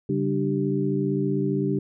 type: tone cluster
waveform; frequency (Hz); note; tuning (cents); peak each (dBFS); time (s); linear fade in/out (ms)
sine; 139.8 / 195.2 / 297.2 / 388.8; C#3 / G3 / D4 / G4; +15 / -7 / +21 / -14; -27; 0.09-1.79; 5
effects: none